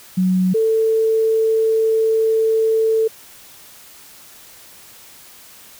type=tone pair in turn; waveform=sine; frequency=185 / 444.3 Hz; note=F#3 / A4; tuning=0 / +17 cents; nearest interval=octave + minor third; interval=1517 cents; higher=second; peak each=-13 dBFS; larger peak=neither; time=0.17-0.54 / 0.54-3.08 s; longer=second; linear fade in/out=10 ms; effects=white hiss -43 dBFS RMS until 5.79 s